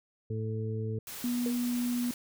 harmonic tone, 110 Hz, A2, in tune, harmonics 1 / 2 / 3 / 4, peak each -32 / -40 / -47 / -38 dBFS, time 0.3-0.99 s, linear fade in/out 5 ms
white noise, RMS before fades -42 dBFS, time 1.07-2.14 s, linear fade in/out 2 ms
sine tone, 243.2 Hz, B3, 26 cents flat, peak -28 dBFS, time 1.24-2.11 s, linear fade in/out 2 ms
sine tone with exponential decay, 473.7 Hz, A#4, 28 cents sharp, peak -31 dBFS, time 1.46-1.62 s, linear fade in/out 0 ms, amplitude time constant 33 ms
effects none

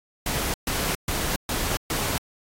pink noise bursts, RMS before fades -26 dBFS, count 5, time 0.26-2.18 s, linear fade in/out 2 ms, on 280 ms, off 130 ms, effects AAC 48 kbps

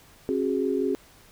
sine chord, C# suspended fourth, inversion none, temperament equal with one note detuned, 270.4 / 370 / 415.3 Hz, C#4 / F#4 / G#4, -43 / 0 / 0 cents, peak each -27 dBFS, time 0.29-0.95 s, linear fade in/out 0 ms, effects pink hiss -54 dBFS RMS until 1.31 s

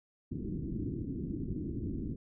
white low-pass noise, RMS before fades -37 dBFS, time 0.31-2.16 s, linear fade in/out 10 ms, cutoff 340 Hz, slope 48 dB/octave, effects none

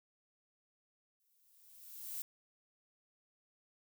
violet noise with exponential growth, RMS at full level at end -40 dBFS, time 1.2-2.22 s, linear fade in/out 0 ms, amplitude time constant 220 ms, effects none

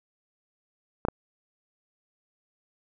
clicks, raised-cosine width 1 ms, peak -11 dBFS, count 2, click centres 1.051 / 1.085 s, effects none

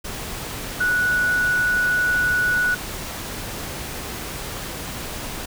sine tone in noise, 1472 Hz, F#6, 9 cents flat, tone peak -17 dBFS, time 0.8-2.75 s, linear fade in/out 10 ms, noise pink, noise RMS -31 dBFS, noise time 0.04-5.46 s, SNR +11 dB, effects none

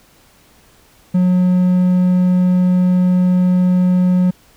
triangle tone, 181.4 Hz, F#3, 34 cents flat, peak -8 dBFS, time 1.14-4.31 s, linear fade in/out 10 ms, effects pink hiss -50 dBFS RMS until 4.56 s

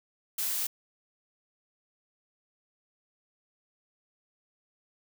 blue noise, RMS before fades -31 dBFS, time 0.38-0.67 s, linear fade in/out 5 ms, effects none

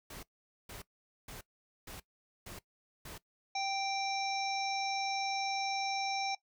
pink noise bursts, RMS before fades -47 dBFS, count 6, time 0.1-3.18 s, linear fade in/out 5 ms, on 130 ms, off 460 ms
harmonic tone, 784 Hz, G5, in tune, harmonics 1 / 3 / 5 / 7 / 8, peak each -34 / -40 / -44 / -42 / -48 dBFS, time 3.55-6.35 s, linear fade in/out 5 ms
effects noise-tail reverb RT60 0.1 s tail -19 dB re dry

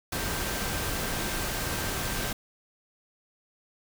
sine tone in noise, 1568 Hz, G6, in tune, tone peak -41 dBFS, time 0.12-2.33 s, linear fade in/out 5 ms, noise pink, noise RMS -31 dBFS, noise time 0.12-2.33 s, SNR -13 dB, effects none

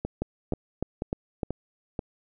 two click trains, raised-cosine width 2 ms, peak -14 / -16 dBFS, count 5 / 5, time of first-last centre 0.22-1.432 / 0.05-1.992 s, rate 3.3 / 2.06 Hz, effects none

